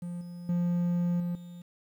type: tone with level steps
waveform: triangle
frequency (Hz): 174.61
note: F3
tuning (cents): 0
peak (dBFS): -32 / -37 / -23 / -27 / -40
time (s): 0.02-1.62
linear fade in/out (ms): 5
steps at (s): 0.21 / 0.49 / 1.2 / 1.35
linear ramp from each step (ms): 2
effects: 10-bit